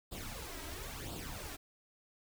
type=noise with flanger; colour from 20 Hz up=pink; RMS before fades=-44 dBFS; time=0.11-1.57 s; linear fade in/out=20 ms; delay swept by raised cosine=0.24 to 3.14 ms; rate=0.98 Hz; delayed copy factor=+0.65; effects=none